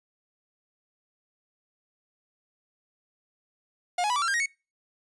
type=tone with pitch steps; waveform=45% pulse; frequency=713 / 838.2 / 985.3 / 1158.3 / 1361.6 / 1600.6 / 1881.6 / 2212 Hz; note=F5 / G#5 / B5 / D6 / F6 / G6 / A#6 / C#7; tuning=+36 / +16 / -4 / -24 / -44 / +36 / +16 / -4 cents; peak=-24 dBFS; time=3.98-4.46 s; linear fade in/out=5 ms; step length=60 ms; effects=noise-tail reverb RT60 0.3 s tail -25 dB re dry + resampled to 22050 Hz